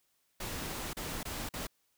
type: noise with dropouts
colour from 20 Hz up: pink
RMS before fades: -39 dBFS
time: 0.4-1.67 s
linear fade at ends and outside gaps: 5 ms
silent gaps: 0.933-0.968 / 1.231-1.252 / 1.49-1.537 s
effects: white hiss -75 dBFS RMS until 1.97 s